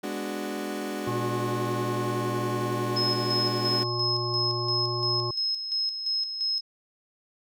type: chord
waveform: 30% pulse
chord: G# half-diminished seventh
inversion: none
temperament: equal with one note detuned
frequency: 207.7 / 249.2 / 293.7 / 370 Hz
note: G#3 / B3 / D4 / F#4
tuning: 0 / +16 / 0 / 0 cents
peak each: -33 / -37 / -32 / -33 dBFS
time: 0.03-3.84 s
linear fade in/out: 10 ms
type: harmonic tone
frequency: 119.7 Hz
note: A#2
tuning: 46 cents sharp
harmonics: 1 / 3 / 5 / 7 / 9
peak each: -31 / -32 / -42 / -43 / -33 dBFS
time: 1.07-5.31 s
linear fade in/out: 5 ms
type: tone with tremolo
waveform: sine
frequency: 5160 Hz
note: E8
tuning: 38 cents flat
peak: -24 dBFS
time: 2.96-6.61 s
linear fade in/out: 10 ms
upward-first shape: square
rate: 2.9 Hz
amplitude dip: 55%
effects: none